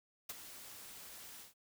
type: noise with ADSR envelope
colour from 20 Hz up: white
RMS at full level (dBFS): -41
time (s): 0.29-1.54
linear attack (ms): 7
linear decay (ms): 29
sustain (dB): -11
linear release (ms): 140
effects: none